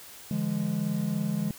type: chord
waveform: triangle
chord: D diminished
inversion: none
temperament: equal with one note detuned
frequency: 146.83 / 170.13 / 207.7 Hz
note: D3 / F3 / Ab3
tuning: 0 / -45 / 0 cents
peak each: -31 / -29 / -27 dBFS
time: 0.31-1.51 s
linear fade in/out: 2 ms
effects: white hiss -47 dBFS RMS until 1.58 s